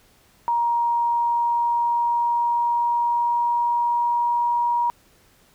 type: tone with pitch glide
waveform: sine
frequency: 943 to 952.9 Hz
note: A#5 to A#5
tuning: +20 to +38 cents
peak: -18 dBFS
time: 0.48-4.9 s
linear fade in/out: 0 ms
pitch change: +18 cents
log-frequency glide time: 0.96-4.48 s
effects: pink hiss -57 dBFS RMS until 5.54 s